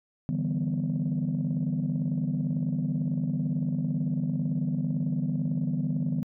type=chord; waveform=sine; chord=E minor seventh; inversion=third; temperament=equal; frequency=146.83 / 164.81 / 196 / 246.9 Hz; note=D3 / E3 / G3 / B3; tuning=0 / 0 / 0 / 0 cents; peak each=-29 / -29 / -32 / -30 dBFS; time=0.29-6.23 s; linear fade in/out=0 ms; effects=tanh soft clip ceiling -20 dBFS